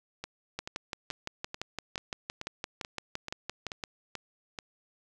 two click trains, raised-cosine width 0.2 ms, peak -17 / -20 dBFS, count 20 / 11, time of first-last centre 0.59-3.838 / 0.24-4.588 s, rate 5.85 / 2.3 Hz, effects none

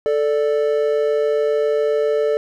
triangle tone pair together, 440 / 587.3 Hz, A4 / D5, 0 / 0 cents, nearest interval perfect fourth, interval 500 cents, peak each -15 / -18 dBFS, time 0.06-2.37 s, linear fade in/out 0 ms, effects none

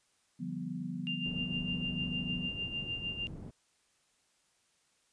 sine chord, G dominant seventh, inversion second, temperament equal, 146.83 / 174.61 / 196 / 246.9 Hz, D3 / F3 / G3 / B3, 0 / 0 / 0 / 0 cents, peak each -44 / -39 / -44 / -40 dBFS, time 0.39-2.49 s, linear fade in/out 20 ms
sine tone with tremolo, 2794 Hz, F7, in tune, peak -33 dBFS, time 1.07-3.27 s, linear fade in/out 0 ms, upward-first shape sine, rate 6.6 Hz, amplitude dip 65%
white low-pass noise, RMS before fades -45 dBFS, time 1.25-3.51 s, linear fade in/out 10 ms, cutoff 200 Hz, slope 12 dB/octave
effects white hiss -72 dBFS RMS until 5.12 s + resampled to 22050 Hz

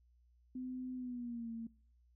sine tone with pitch glide, 254.9 to 228.4 Hz, C4 to A#3, -45 to -35 cents, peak -40 dBFS, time 0.55-1.67 s, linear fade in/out 5 ms, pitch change -190 cents, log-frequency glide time 0.95-1.51 s, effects noise-tail reverb RT60 0.5 s tail -22 dB re dry + added 60 Hz sine -66 dBFS peak until 2.15 s

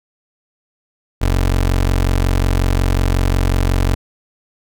25% pulse tone, 45.51 Hz, F#1, 28 cents flat, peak -9 dBFS, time 1.21-3.95 s, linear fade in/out 10 ms, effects none

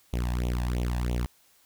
sawtooth tone with flanger, 60.5 Hz, B1, 35 cents flat, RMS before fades -28 dBFS, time 0.13-1.26 s, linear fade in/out 0 ms, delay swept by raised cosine 0.3 to 1.17 ms, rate 3 Hz, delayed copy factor +1, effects white hiss -62 dBFS RMS until 1.65 s

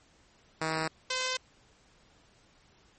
5% pulse tone pair in turn, 159.3 / 513.5 Hz, D#3 / C5, +41 / -33 cents, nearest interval octave + minor sixth, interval 2026 cents, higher second, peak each -18 dBFS, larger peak neither, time 0.61-0.88 / 1.1-1.37 s, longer neither, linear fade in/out 5 ms, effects pink hiss -63 dBFS RMS until 2.98 s + MP3 32 kbps

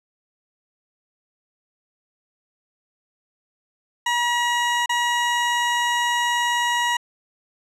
20% pulse tone with dropouts, 959 Hz, A#5, 49 cents sharp, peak -14 dBFS, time 4.06-6.97 s, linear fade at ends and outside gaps 5 ms, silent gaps 4.86-4.893 s, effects low-pass 8000 Hz 12 dB/octave

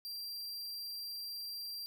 45% pulse tone, 4731 Hz, D8, 12 cents sharp, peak -40 dBFS, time 0.05-1.86 s, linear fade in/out 0 ms, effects none

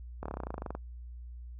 slowing click train, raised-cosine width 1 ms, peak -23 dBFS, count 16, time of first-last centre 0.23-0.751 s, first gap 26 ms, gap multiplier 1.04, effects noise-tail reverb RT60 0.1 s tail -25 dB re dry + added 60 Hz sine -42 dBFS peak until 1.59 s

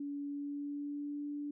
sine tone with pitch glide, 285.4 to 290.9 Hz, D4 to D4, -49 to -16 cents, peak -37 dBFS, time 0-1.51 s, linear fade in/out 5 ms, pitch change +33 cents, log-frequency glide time 0.26-1.25 s, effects none

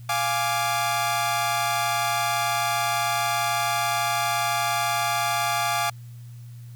sawtooth chord, D diminished, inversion first, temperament equal, 698.5 / 830.6 / 1174.7 Hz, F5 / Ab5 / D6, 0 / 0 / 0 cents, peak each -23 dBFS, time 0.09-5.9 s, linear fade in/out 5 ms, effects added 119 Hz sine -38 dBFS peak until 6.75 s + white hiss -58 dBFS RMS until 6.75 s

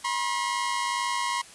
sawtooth tone pair together, 966 / 1068.2 Hz, B5 / C6, -39 / +36 cents, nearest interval major second, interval 175 cents, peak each -25 dBFS, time 0.04-1.42 s, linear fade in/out 10 ms, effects white hiss -48 dBFS RMS until 1.54 s + resampled to 24000 Hz

